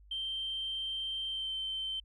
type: tone with pitch glide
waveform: sine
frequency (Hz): 3136 to 3102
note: G7 to G7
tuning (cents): 0 to -19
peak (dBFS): -33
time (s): 0.11-2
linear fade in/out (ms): 5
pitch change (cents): -19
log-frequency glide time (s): 1.28-1.53
effects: tanh soft clip ceiling -29 dBFS + added 50 Hz sine -55 dBFS peak until 2.04 s